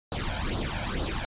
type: noise with flanger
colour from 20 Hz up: pink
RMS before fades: -30 dBFS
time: 0.12-1.25 s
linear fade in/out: 0 ms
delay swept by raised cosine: 0.21 to 1.31 ms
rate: 2.2 Hz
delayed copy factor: +0.75
effects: resampled to 8000 Hz